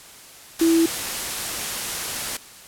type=tone in noise; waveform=sine; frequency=329.6 Hz; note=E4; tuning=in tune; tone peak=-14 dBFS; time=0.61-0.86 s; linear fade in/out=5 ms; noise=white; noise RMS=-27 dBFS; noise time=0.59-2.37 s; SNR=+10 dB; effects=white hiss -44 dBFS RMS until 2.67 s + low-pass 12000 Hz 12 dB/octave